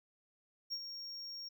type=tone with ADSR envelope; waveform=triangle; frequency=5560 Hz; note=F8; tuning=9 cents flat; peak=-34 dBFS; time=0.7-1.49 s; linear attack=28 ms; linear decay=59 ms; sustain=-8 dB; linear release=12 ms; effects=none